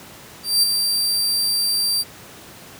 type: tone with ADSR envelope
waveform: sawtooth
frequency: 4699 Hz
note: D8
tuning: in tune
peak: -9 dBFS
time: 0.43-2.04 s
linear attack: 200 ms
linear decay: 10 ms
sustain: -6 dB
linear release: 33 ms
effects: pink hiss -41 dBFS RMS until 2.79 s + high-pass 100 Hz 12 dB/octave